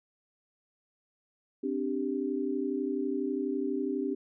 sine chord, C suspended second, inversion none, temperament equal, 261.6 / 293.7 / 392 Hz, C4 / D4 / G4, 0 / 0 / 0 cents, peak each -33 dBFS, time 1.63-4.15 s, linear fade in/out 10 ms, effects none

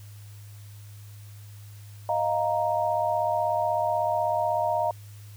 sine chord, Eb suspended second, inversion none, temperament equal, 622.3 / 698.5 / 932.3 Hz, Eb5 / F5 / Bb5, 0 / 0 / 0 cents, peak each -27 dBFS, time 2.09-4.91 s, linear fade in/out 2 ms, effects added 103 Hz sine -42 dBFS peak until 5.36 s + white hiss -55 dBFS RMS until 5.36 s

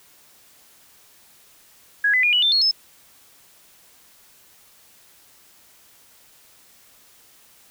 sine tone with pitch steps, 1662 / 2011 / 2433 / 2944 / 3563 / 4311 / 5216 Hz, G#6 / B6 / D#7 / F#7 / A7 / C#8 / E8, +1 / +31 / -39 / -9 / +21 / -49 / -19 cents, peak -15 dBFS, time 2.04-2.712 s, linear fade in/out 5 ms, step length 96 ms, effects white hiss -53 dBFS RMS until 7.7 s

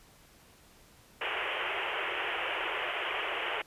white band-pass noise, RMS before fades -34 dBFS, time 1.21-3.62 s, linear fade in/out 5 ms, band 340 to 3100 Hz, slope 96 dB/octave, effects pink hiss -59 dBFS RMS until 3.66 s + resampled to 32000 Hz

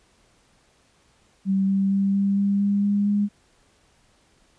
sine tone with pitch steps, 193.4 / 194.97 / 196.55 / 198.15 / 199.76 / 201.4 / 203 / 204.7 Hz, G3 / G3 / G3 / G3 / G3 / G3 / G#3 / G#3, -23 / -9 / +5 / +19 / +33 / +47 / -39 / -25 cents, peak -18 dBFS, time 1.45-3.29 s, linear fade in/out 50 ms, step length 230 ms, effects pink hiss -61 dBFS RMS until 4.58 s + resampled to 22050 Hz

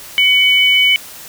sine tone pair together, 2247 / 3000 Hz, C#7 / F#7, +23 / +23 cents, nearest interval perfect fourth, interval 500 cents, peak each -11 dBFS, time 0.18-0.96 s, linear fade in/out 0 ms, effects white hiss -34 dBFS RMS until 1.28 s

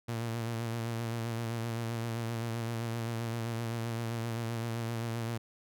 sawtooth tone with vibrato, 115.5 Hz, A#2, 16 cents flat, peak -29 dBFS, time 0.08-5.38 s, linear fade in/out 10 ms, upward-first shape sine, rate 7.7 Hz, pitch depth 39 cents each way, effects none

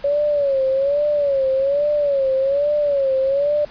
sine tone with vibrato, 560 Hz, C#5, 18 cents sharp, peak -15 dBFS, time 0.04-3.65 s, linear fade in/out 5 ms, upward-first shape sine, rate 1.2 Hz, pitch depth 100 cents each way, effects pink hiss -43 dBFS RMS until 3.7 s + resampled to 11025 Hz

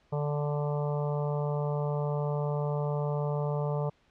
harmonic tone, 146.83 Hz, D3, in tune, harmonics 1 / 3 / 4 / 5 / 6 / 7 / 8, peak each -29 / -35 / -36 / -43 / -41 / -45 / -46 dBFS, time 0.12-3.9 s, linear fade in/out 10 ms, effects pink hiss -66 dBFS RMS until 4.1 s + low-pass 4000 Hz 12 dB/octave

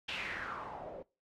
white noise with low-pass filter sweep, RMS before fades -42 dBFS, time 0.08-1.03 s, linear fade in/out 10 ms, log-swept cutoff 3100 to 480 Hz, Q 4.6, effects noise-tail reverb RT60 0.3 s tail -22 dB re dry + AAC 48 kbps

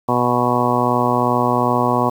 harmonic tone, 122.6 Hz, B2, 12 cents flat, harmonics 1 / 2 / 3 / 4 / 5 / 6 / 7 / 8 / 9, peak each -24 / -21 / -24 / -24 / -24 / -23 / -24 / -21 / -22 dBFS, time 0.08-2.1 s, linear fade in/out 10 ms, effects 7-bit

